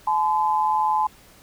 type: tone pair together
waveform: sine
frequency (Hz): 859 / 1020.3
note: A5 / C6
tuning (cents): -42 / -44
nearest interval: minor third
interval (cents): 298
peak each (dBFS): -20 / -22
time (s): 0.07-1.07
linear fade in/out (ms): 5
effects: pink hiss -51 dBFS RMS until 1.42 s